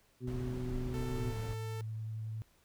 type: harmonic tone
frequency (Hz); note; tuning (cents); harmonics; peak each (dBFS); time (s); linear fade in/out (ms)
125.2; B2; +24; 1 / 2 / 3; -38 / -41 / -43; 0.2-1.34; 50
type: noise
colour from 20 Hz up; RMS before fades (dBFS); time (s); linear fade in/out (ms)
brown; -41; 0.27-1.54; 5
type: tone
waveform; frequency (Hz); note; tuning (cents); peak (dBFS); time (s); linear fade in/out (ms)
sawtooth; 444.2; A4; +16; -40; 0.94-1.81; 0
type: tone with vibrato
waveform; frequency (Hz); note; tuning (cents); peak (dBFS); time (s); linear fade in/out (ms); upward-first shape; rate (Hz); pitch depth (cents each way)
sine; 110; A2; 0; -37; 1.16-2.42; 0; sine; 11; 9
effects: pink hiss -69 dBFS RMS until 2.64 s